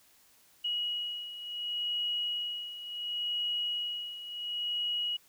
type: beating tone pair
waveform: sine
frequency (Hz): 2905 / 2905.7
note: F#7 / F#7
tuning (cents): -32 / -32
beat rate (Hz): 0.7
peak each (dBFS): -38 / -33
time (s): 0.64-5.17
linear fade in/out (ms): 10
effects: white hiss -63 dBFS RMS until 5.28 s